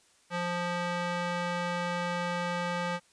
square tone with band-pass filter, 175.3 Hz, F3, 7 cents sharp, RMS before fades -32 dBFS, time 0.3-3 s, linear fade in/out 50 ms, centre 1400 Hz, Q 0.62, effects white hiss -64 dBFS RMS until 3.12 s + resampled to 22050 Hz

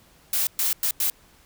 blue noise bursts at uneven times, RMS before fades -23 dBFS, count 4, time 0.33-0.47 / 0.59-0.73 / 0.83-0.91 / 1-1.1 s, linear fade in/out 2 ms, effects pink hiss -56 dBFS RMS until 1.45 s

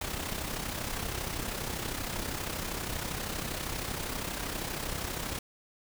pink noise with amplitude modulation, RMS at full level -33 dBFS, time 0.01-5.39 s, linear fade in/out 5 ms, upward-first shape sine, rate 32.6 Hz, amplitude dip 55%, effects none

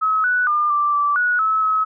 sine tone with pitch steps, 1283 / 1481 / 1203 / 1175 / 1163 / 1462 / 1297 / 1284 Hz, E6 / F#6 / D6 / D6 / D6 / F#6 / E6 / E6, -47 / +1 / +41 / +1 / -17 / -21 / -28 / -46 cents, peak -15 dBFS, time 0.01-1.85 s, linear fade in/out 20 ms, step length 230 ms, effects none

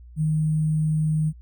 sine tone with sample-and-hold, 155.56 Hz, D#3, in tune, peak -19 dBFS, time 0.16-1.33 s, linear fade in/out 50 ms, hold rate 8820 Hz, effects added 60 Hz sine -42 dBFS peak until 1.41 s

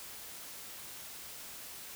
silence, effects white hiss -47 dBFS RMS until 1.95 s

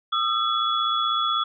sine tone cluster, 1222 / 1338 / 3391 Hz, D#6 / E6 / G#7, -32 / +25 / +35 cents, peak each -25 dBFS, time 0.12-1.44 s, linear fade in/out 10 ms, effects none

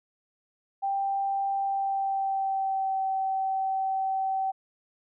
sine tone with pitch glide, 787 to 768.6 Hz, G5 to G5, +7 to -34 cents, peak -25 dBFS, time 0.82-4.52 s, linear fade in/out 20 ms, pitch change -41 cents, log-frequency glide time 1.61-3.03 s, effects none

